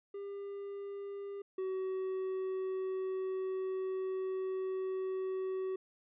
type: tone pair in turn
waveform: triangle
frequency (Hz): 400 / 377.5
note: G4 / F#4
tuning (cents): +35 / +35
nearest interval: minor second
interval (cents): 100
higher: first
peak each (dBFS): -38 / -32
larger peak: second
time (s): 0.14-1.42 / 1.58-5.76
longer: second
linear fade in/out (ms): 5
effects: resampled to 8000 Hz